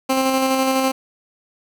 15% pulse tone with tremolo, 264.1 Hz, C4, 16 cents sharp, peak -9 dBFS, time 0.09-0.92 s, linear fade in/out 10 ms, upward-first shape square, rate 12 Hz, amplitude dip 25%, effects none

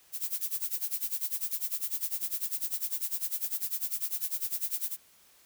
violet noise with tremolo, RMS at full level -30 dBFS, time 0.12-4.97 s, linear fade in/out 50 ms, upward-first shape sine, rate 10 Hz, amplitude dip 90%, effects white hiss -61 dBFS RMS until 5.45 s

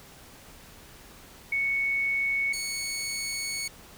sine / 15% pulse tone pair in turn, 2217 / 2217 Hz, C#7 / C#7, 0 / 0 cents, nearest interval unison, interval 0 cents, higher neither, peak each -24 dBFS, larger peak neither, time 1.52-2.53 / 2.53-3.68 s, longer second, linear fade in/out 5 ms, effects pink hiss -50 dBFS RMS until 3.97 s

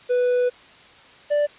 triangle tone pair in turn, 493.9 / 587.3 Hz, B4 / D5, 0 / 0 cents, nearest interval minor third, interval 300 cents, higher second, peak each -15 dBFS, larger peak neither, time 0.09-0.5 / 1.3-1.47 s, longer first, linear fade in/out 20 ms, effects white hiss -48 dBFS RMS until 1.58 s + resampled to 8000 Hz

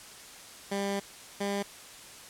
15% pulse tone pair in turn, 199 / 200.6 Hz, G3 / G3, +26 / +40 cents, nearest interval unison, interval 14 cents, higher second, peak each -23 dBFS, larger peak neither, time 0.71-1 / 1.4-1.63 s, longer first, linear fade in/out 10 ms, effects white hiss -48 dBFS RMS until 2.29 s + low-pass 10000 Hz 12 dB/octave

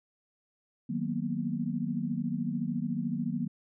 sine chord, B major seventh, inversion first, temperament equal, 155.56 / 185 / 233.1 / 246.9 Hz, D#3 / F#3 / A#3 / B3, 0 / 0 / 0 / 0 cents, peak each -36 / -35 / -33 / -36 dBFS, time 0.89-3.48 s, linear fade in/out 10 ms, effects none

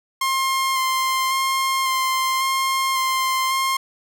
sawtooth tone with vibrato, 1057 Hz, C6, 17 cents sharp, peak -15 dBFS, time 0.21-3.77 s, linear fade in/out 5 ms, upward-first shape square, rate 0.91 Hz, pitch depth 12 cents each way, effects none

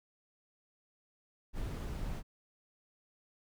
brown noise, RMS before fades -38 dBFS, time 1.53-2.23 s, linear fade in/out 50 ms, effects none

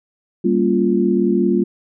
sine chord, G half-diminished seventh, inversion none, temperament equal with one note detuned, 196 / 233.1 / 278 / 349.2 Hz, G3 / Bb3 / Db4 / F4, 0 / 0 / +5 / 0 cents, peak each -18 / -19 / -23 / -17 dBFS, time 0.44-1.64 s, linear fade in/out 10 ms, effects none

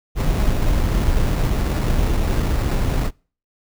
brown noise with sample-and-hold, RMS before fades -18 dBFS, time 0.15-3.11 s, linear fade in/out 50 ms, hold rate 3150 Hz, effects noise-tail reverb RT60 0.4 s tail -26 dB re dry

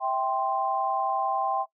sine chord, C major, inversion first, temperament just, 654.1 / 784.9 / 1046.5 Hz, E5 / G5 / C6, -14 / +2 / 0 cents, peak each -32 / -26 / -29 dBFS, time 0-1.66 s, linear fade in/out 50 ms, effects noise-tail reverb RT60 0.1 s tail -18 dB re dry

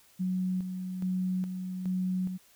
sine tone with tremolo, 184.6 Hz, F#3, 4 cents flat, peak -27 dBFS, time 0.19-2.38 s, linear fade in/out 20 ms, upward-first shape square, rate 1.2 Hz, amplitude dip 50%, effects white hiss -61 dBFS RMS until 2.55 s

